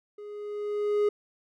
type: tone with level ramp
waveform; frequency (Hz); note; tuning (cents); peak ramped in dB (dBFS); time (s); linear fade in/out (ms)
triangle; 415.3; G#4; 0; -38 to -18; 0.18-1.09; 5
effects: none